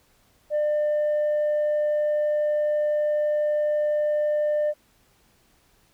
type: tone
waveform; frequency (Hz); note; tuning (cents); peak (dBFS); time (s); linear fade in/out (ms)
sine; 599; D5; +34; -18; 0.5-4.74; 50
effects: tanh soft clip ceiling -19 dBFS + pink hiss -62 dBFS RMS until 5.93 s